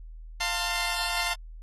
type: chord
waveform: 10% pulse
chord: F major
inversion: none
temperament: equal with one note detuned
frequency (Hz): 698.5 / 896.9 / 1046.5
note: F5 / A5 / C6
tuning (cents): 0 / +33 / 0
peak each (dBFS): -22 / -22 / -25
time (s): 0.4-1.34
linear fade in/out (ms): 10
effects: added 40 Hz sine -40 dBFS peak until 1.62 s + AAC 32 kbps